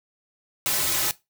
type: noise with comb filter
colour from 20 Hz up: white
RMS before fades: -24 dBFS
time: 0.66-1.11 s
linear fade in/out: 0 ms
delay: 4.3 ms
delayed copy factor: -0.9
effects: noise-tail reverb RT60 0.2 s tail -18 dB re dry